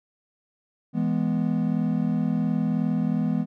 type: chord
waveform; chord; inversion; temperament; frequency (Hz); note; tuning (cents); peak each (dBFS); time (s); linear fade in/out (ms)
triangle; E major; none; equal; 164.81 / 207.7 / 246.9; E3 / G#3 / B3; 0 / 0 / 0; -24 / -24 / -24; 0.93-3.46; 50
effects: none